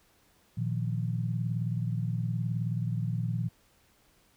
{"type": "chord", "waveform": "sine", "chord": "Bb suspended fourth", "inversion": "none", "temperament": "equal", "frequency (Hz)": [116.54, 155.56, 174.61], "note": ["Bb2", "Eb3", "F3"], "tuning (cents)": [0, 0, 0], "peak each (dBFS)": [-30, -34, -35], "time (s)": [0.57, 3.49], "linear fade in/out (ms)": 10, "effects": ["pink hiss -65 dBFS RMS until 4.36 s"]}